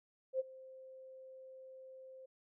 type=tone with ADSR envelope; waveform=sine; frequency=523.3 Hz; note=C5; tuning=in tune; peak=-30 dBFS; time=0.33-2.26 s; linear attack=65 ms; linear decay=25 ms; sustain=-21 dB; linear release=9 ms; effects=none